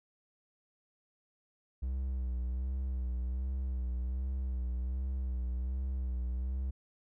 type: tone with vibrato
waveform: triangle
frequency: 63.5 Hz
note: B1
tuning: 49 cents sharp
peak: -30 dBFS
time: 1.82-6.71 s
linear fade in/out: 10 ms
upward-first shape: sine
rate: 1.3 Hz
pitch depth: 57 cents each way
effects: none